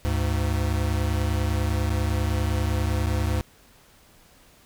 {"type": "tone pair together", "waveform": "square", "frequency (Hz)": [72.48, 102.5], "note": ["D2", "G#2"], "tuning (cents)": [-22, -22], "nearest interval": "tritone", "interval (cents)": 600, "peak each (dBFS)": [-25, -26], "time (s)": [0.05, 3.41], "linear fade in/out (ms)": 0, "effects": ["pink hiss -55 dBFS RMS until 4.65 s"]}